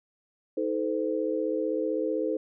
sine tone cluster, 316.7 / 437.3 / 513 Hz, D#4 / A4 / C5, +31 / -11 / -34 cents, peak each -30 dBFS, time 0.57-2.37 s, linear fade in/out 5 ms, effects none

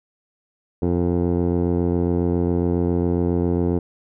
15% pulse tone with low-pass filter, 87.31 Hz, F2, in tune, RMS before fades -20 dBFS, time 0.82-3.79 s, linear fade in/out 5 ms, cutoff 500 Hz, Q 2.4, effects none

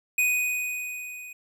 square tone with level ramp, 2489 Hz, D#7, in tune, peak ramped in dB -20 to -40 dBFS, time 0.18-1.33 s, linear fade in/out 5 ms, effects none

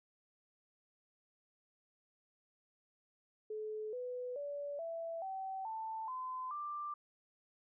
sine tone with pitch steps, 430.4 / 497.3 / 574.5 / 663.8 / 766.9 / 886 / 1023.7 / 1182.7 Hz, A4 / B4 / D5 / E5 / G5 / A5 / C6 / D6, -38 / +12 / -38 / +12 / -38 / +12 / -38 / +12 cents, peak -39 dBFS, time 3.5-6.94 s, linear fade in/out 5 ms, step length 430 ms, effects none

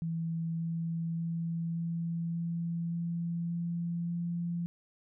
sine tone with pitch steps, 164.81 / 165.76 / 166.72 / 167.69 / 168.66 / 169.64 / 170.62 / 171.61 Hz, E3 / E3 / E3 / E3 / E3 / E3 / F3 / F3, 0 / +10 / +20 / +30 / +40 / +50 / -40 / -30 cents, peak -31 dBFS, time 0.02-4.66 s, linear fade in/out 0 ms, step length 580 ms, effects none

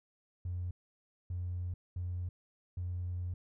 triangle tone bursts at uneven times, 89 Hz, F2, 33 cents sharp, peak -31 dBFS, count 4, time 0.45-0.71 / 1.3-1.74 / 1.96-2.29 / 2.77-3.34 s, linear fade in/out 5 ms, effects tanh soft clip ceiling -32 dBFS

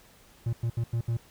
triangle tone bursts at uneven times, 116.4 Hz, A#2, 2 cents flat, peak -23 dBFS, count 5, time 0.46-0.53 / 0.63-0.7 / 0.77-0.84 / 0.93-1.01 / 1.08-1.17 s, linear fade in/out 5 ms, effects pink hiss -57 dBFS RMS until 1.3 s

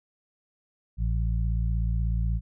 harmonic tone, 56.4 Hz, A1, 44 cents sharp, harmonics 1 / 2 / 3, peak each -24 / -30 / -35 dBFS, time 0.97-2.41 s, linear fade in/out 50 ms, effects none

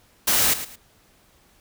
white noise with echo, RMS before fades -19 dBFS, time 0.27-0.54 s, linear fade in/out 10 ms, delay 110 ms, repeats 2, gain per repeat -12 dB, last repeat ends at 0.76 s, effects pink hiss -58 dBFS RMS until 1.6 s

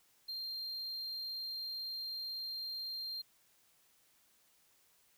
triangle tone, 4186 Hz, C8, in tune, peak -38 dBFS, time 0.28-3.22 s, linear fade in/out 10 ms, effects white hiss -70 dBFS RMS until 5.17 s

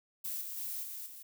violet noise with level steps, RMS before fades -38 / -42 / -39 / -43 / -49 dBFS, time 0.24-1.23 s, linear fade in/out 10 ms, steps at 0.41 / 0.57 / 0.83 / 1.06 s, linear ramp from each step 5 ms, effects none

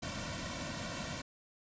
pink noise with comb filter, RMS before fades -40 dBFS, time 0.02-1.22 s, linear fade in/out 10 ms, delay 2.4 ms, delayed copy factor -0.95, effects resampled to 16000 Hz

